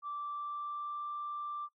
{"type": "tone with pitch glide", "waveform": "sine", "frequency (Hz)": [1168, 1178.2], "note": ["D6", "D6"], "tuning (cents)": [-10, 5], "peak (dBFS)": -36, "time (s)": [0.02, 1.69], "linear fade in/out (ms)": 50, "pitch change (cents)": 15, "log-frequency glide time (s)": [0.14, 1.06], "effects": ["noise-tail reverb RT60 0.1 s tail -21 dB re dry", "tanh soft clip ceiling -32 dBFS"]}